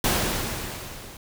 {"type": "noise with level ramp", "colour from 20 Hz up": "pink", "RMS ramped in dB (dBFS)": [-21, -43], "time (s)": [0.04, 1.17], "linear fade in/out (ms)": 2, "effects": []}